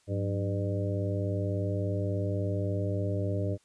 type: harmonic tone with a mistuned harmonic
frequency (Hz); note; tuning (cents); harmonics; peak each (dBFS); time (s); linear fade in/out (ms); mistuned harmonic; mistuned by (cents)
100.1; G2; +37; 1 / 2 / 3 / 4 / 5 / 6; -29 / -38 / -37 / -39 / -39 / -37; 0.07-3.58; 50; 2; -150
effects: white hiss -67 dBFS RMS until 3.64 s + resampled to 22050 Hz